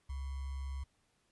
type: tone with sample-and-hold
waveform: sine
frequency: 67.8 Hz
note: C#2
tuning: 38 cents flat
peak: -37 dBFS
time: 0.09-0.84 s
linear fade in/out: 10 ms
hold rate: 1050 Hz
effects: pink hiss -75 dBFS RMS until 1.31 s + resampled to 24000 Hz